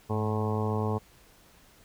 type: harmonic tone with a mistuned harmonic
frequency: 108 Hz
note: A2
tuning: 32 cents flat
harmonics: 1 / 2 / 3 / 4 / 5 / 6 / 7 / 8 / 9 / 10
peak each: -29 / -33 / -41 / -33 / -40 / -43 / -40 / -39 / -41 / -40 dBFS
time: 0.09-0.99 s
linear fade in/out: 20 ms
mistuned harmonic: 1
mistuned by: -69 cents
effects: pink hiss -58 dBFS RMS until 1.84 s